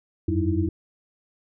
sine tone cluster, 88.1 / 97.5 / 186.1 / 311.8 / 331 Hz, F2 / G2 / F#3 / D#4 / E4, +16 / -9 / +10 / +4 / +7 cents, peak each -24 / -30 / -32 / -27 / -26 dBFS, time 0.28-0.69 s, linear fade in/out 5 ms, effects none

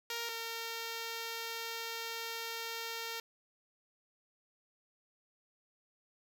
5% pulse tone pair in turn, 466.2 / 458.2 Hz, A#4 / A#4, 0 / -30 cents, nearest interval unison, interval 30 cents, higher first, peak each -25 / -27 dBFS, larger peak first, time 0.1-0.29 / 0.29-3.2 s, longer second, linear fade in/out 2 ms, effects none

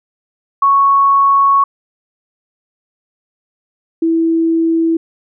sine tone pair in turn, 1108 / 328.4 Hz, C#6 / E4, -1 / -6 cents, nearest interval octave + major sixth, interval 2105 cents, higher first, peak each -7 / -10 dBFS, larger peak first, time 0.62-1.64 / 4.02-4.97 s, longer first, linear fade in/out 5 ms, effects none

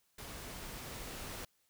pink noise with level ramp, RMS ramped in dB -47 to -44 dBFS, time 0.18-1.45 s, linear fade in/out 5 ms, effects white hiss -75 dBFS RMS until 1.69 s

